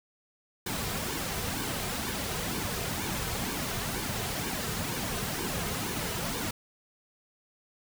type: noise with flanger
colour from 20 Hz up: pink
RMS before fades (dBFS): -33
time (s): 0.66-6.51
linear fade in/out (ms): 5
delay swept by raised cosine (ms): 1.5 to 3.6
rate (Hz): 2.1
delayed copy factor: -0.6
effects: none